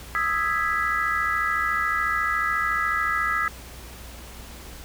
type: chord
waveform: sine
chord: E major seventh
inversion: third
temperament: equal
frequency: 1244.5 / 1318.5 / 1661.2 / 1975.5 Hz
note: D#6 / E6 / G#6 / B6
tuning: 0 / 0 / 0 / 0 cents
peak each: -27 dBFS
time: 0.15-3.48 s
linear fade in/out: 0 ms
effects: added 60 Hz sine -42 dBFS peak until 4.84 s + pink hiss -43 dBFS RMS until 4.84 s